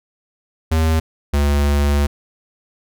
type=tone pair in turn; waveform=square; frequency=80.1 / 71.86 Hz; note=E2 / D2; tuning=-49 / -37 cents; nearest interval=major second; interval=188 cents; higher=first; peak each=-14 dBFS; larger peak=neither; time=0.71-1 / 1.33-2.07 s; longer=second; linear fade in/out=10 ms; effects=none